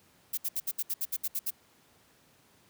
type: noise bursts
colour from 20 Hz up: violet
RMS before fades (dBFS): -31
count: 11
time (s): 0.33-1.506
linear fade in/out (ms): 10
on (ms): 46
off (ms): 67
effects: pink hiss -63 dBFS RMS until 2.69 s + high-pass 100 Hz 12 dB/octave